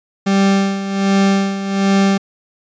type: tone with tremolo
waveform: 40% pulse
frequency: 196 Hz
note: G3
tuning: in tune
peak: -9 dBFS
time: 0.26-2.18 s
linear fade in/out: 10 ms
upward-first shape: sine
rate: 1.3 Hz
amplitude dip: 70%
effects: resampled to 16000 Hz